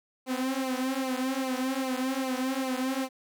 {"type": "tone with flanger", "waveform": "sawtooth", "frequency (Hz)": 261.2, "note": "C4", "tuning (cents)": -3, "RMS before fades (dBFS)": -30, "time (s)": [0.26, 3.09], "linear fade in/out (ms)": 50, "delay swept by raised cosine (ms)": [0.56, 6.26], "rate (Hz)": 2.5, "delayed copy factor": -1, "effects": []}